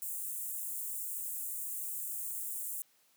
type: high-pass noise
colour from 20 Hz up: white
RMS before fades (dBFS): -39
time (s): 0.02-2.82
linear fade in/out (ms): 0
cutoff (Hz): 7500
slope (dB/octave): 48
effects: white hiss -69 dBFS RMS until 3.16 s + high-pass 150 Hz 12 dB/octave